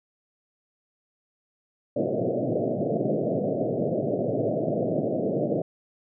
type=band-pass noise; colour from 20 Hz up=white; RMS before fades=-26 dBFS; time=1.96-5.62 s; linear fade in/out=5 ms; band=110 to 670 Hz; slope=96 dB/octave; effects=none